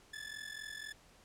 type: ring-modulated tone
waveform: sawtooth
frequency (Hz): 1736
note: A6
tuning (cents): -24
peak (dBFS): -37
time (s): 0.13-0.93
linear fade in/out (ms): 5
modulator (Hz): 22
effects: pink hiss -63 dBFS RMS until 1.24 s + low-pass 10000 Hz 12 dB/octave